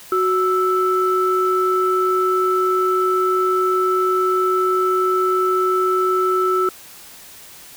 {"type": "tone pair together", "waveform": "sine", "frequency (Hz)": [370, 1318.5], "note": ["F#4", "E6"], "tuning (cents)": [0, 0], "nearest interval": "octave + minor seventh", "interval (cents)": 2200, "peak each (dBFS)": [-17, -17], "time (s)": [0.12, 6.69], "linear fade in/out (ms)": 2, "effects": ["tanh soft clip ceiling -7 dBFS", "white hiss -41 dBFS RMS until 7.76 s"]}